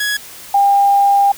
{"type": "tone pair in turn", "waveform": ["sawtooth", "sine"], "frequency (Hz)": [1674, 800.6], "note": ["G#6", "G5"], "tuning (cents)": [13, 36], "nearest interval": "octave + minor second", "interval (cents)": 1277, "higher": "first", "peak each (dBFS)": [-12, -8], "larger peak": "second", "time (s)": [[0, 0.17], [0.54, 1.32]], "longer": "second", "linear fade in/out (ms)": 5, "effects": ["white hiss -35 dBFS RMS until 1.37 s"]}